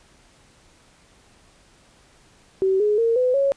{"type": "tone with pitch steps", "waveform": "sine", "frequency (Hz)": [382, 419, 459.6, 504.1, 552.9], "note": ["G4", "G#4", "A#4", "B4", "C#5"], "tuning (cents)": [-45, 15, -25, 35, -5], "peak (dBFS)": -16, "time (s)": [2.62, 3.52], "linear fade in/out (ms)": 0, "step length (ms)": 180, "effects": ["pink hiss -55 dBFS RMS until 3.56 s", "resampled to 22050 Hz"]}